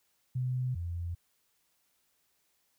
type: tone pair in turn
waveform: sine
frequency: 127 / 85.9 Hz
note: B2 / F2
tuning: +49 / -28 cents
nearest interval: perfect fifth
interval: 677 cents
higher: first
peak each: -29 / -33 dBFS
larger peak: first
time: 0.35-0.75 / 0.75-1.15 s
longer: neither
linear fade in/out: 10 ms
effects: white hiss -74 dBFS RMS until 2.78 s